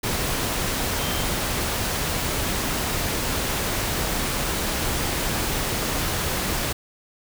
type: tone in noise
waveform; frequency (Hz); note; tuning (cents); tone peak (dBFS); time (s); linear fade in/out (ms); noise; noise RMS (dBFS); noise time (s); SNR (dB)
sine; 3136; G7; 0; -34; 0.98-1.24; 10; pink; -25; 0.03-6.73; -12
effects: none